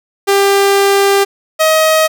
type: tone pair in turn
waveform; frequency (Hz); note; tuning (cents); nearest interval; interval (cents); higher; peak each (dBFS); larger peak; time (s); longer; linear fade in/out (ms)
sawtooth; 396.9 / 631.9; G4 / D#5; +22 / +27; minor sixth; 805; second; -4; neither; 0.27-1.25 / 1.59-2.08; first; 20
effects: none